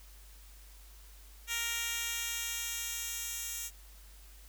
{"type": "tone with high-pass filter sweep", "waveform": "10% pulse", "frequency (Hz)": 466.2, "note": "A#4", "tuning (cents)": 0, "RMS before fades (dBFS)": -37, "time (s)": [1.47, 3.71], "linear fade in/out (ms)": 50, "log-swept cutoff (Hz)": [2500, 6100], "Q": 0.72, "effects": ["added 50 Hz sine -52 dBFS peak until 4.48 s", "white hiss -59 dBFS RMS until 4.48 s"]}